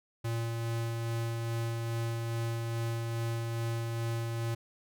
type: tone with tremolo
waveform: square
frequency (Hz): 115.5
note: A#2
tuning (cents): -16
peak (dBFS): -31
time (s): 0.24-4.55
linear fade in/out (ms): 10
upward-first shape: sine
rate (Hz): 2.4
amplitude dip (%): 25
effects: none